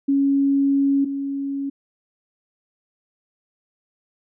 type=tone pair in turn; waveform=sine; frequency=277.2 / 277.2 Hz; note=C#4 / C#4; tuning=0 / 0 cents; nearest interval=unison; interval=0 cents; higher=neither; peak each=-15 / -23 dBFS; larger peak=first; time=0.08-1.05 / 1.05-1.7 s; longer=first; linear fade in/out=10 ms; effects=none